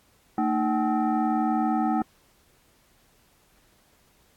sine tone with frequency modulation, 226 Hz, A3, 47 cents sharp, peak -21 dBFS, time 0.38-2.02 s, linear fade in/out 2 ms, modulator 532 Hz, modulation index 1.4, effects pink hiss -62 dBFS RMS until 4.36 s + AAC 64 kbps

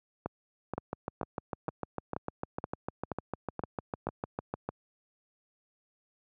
two click trains, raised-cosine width 1 ms, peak -19 / -19 dBFS, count 27 / 9, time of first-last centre 0.78-4.69 / 0.26-4.07 s, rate 6.65 / 2.1 Hz, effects high-pass 80 Hz 12 dB/octave

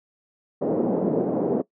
white band-pass noise, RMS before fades -23 dBFS, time 0.61-1.62 s, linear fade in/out 10 ms, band 180 to 510 Hz, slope 24 dB/octave, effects noise-tail reverb RT60 0.1 s tail -19 dB re dry

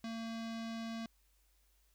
square tone with low-pass filter, 227.1 Hz, A#3, 45 cents flat, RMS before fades -42 dBFS, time 0.04-1.06 s, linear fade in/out 2 ms, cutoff 4900 Hz, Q 1.7, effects added 50 Hz sine -70 dBFS peak until 1.94 s + white hiss -75 dBFS RMS until 1.94 s

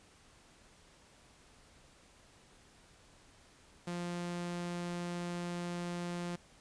sawtooth tone, 174.61 Hz, F3, in tune, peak -33 dBFS, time 3.87-6.36 s, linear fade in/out 5 ms, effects pink hiss -62 dBFS RMS until 6.6 s + resampled to 22050 Hz

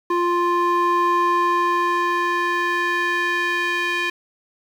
square tone with band-pass filter sweep, 349.2 Hz, F4, in tune, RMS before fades -20 dBFS, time 0.1-4.1 s, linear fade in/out 5 ms, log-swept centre 800 to 2200 Hz, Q 2.3, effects 8-bit

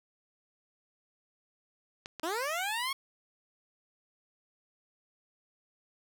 clicks, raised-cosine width 0.2 ms, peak -23 dBFS, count 2, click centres 2.059 / 2.197 s
15% pulse linear sweep, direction up, 300.2 to 1108.7 Hz, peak -25 dBFS, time 2.23-2.93 s, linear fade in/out 5 ms
effects none

